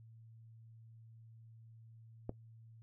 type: click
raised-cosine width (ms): 2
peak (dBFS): -26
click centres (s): 2.294
effects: noise-tail reverb RT60 0.1 s tail -18 dB re dry + added 113 Hz sine -55 dBFS peak until 2.82 s